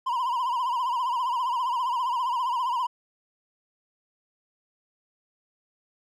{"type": "tone with vibrato", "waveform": "triangle", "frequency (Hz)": 989, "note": "B5", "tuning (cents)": 2, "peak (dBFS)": -22, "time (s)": [0.06, 2.87], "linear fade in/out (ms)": 10, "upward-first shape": "triangle", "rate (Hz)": 15, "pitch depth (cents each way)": 130, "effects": []}